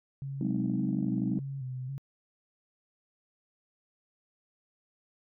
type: tone with vibrato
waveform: sine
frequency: 132.7 Hz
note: C3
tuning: 25 cents sharp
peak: -34 dBFS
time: 0.22-1.98 s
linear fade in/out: 0 ms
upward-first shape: square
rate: 1.8 Hz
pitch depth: 60 cents each way
type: chord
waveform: sine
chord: Ab dominant seventh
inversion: third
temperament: just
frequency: 186.89 / 207.7 / 259.6 / 311.5 Hz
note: Gb3 / Ab3 / C4 / Eb4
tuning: +18 / 0 / -13 / +2 cents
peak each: -32 / -32 / -33 / -35 dBFS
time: 0.41-1.39 s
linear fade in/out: 2 ms
effects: tanh soft clip ceiling -18 dBFS